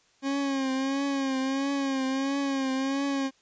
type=tone with vibrato; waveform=40% pulse; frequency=271.2 Hz; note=C#4; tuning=38 cents flat; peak=-25 dBFS; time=0.22-3.31 s; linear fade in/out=50 ms; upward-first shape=triangle; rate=1.5 Hz; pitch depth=62 cents each way; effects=white hiss -64 dBFS RMS until 3.41 s + resampled to 16000 Hz